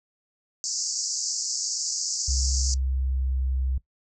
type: band-pass noise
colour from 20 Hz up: white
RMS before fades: -29 dBFS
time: 0.64-2.74 s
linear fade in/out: 0 ms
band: 4700 to 7400 Hz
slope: 96 dB/octave
type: tone with pitch glide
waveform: sine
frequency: 65.6 to 65.18 Hz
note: C2 to C2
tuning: +5 to -6 cents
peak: -23 dBFS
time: 2.28-3.78 s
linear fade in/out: 5 ms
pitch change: -11 cents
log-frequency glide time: 2.97-3.32 s
effects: noise-tail reverb RT60 0.1 s tail -18 dB re dry